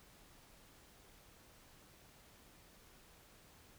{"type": "silence", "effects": ["pink hiss -63 dBFS RMS until 3.78 s"]}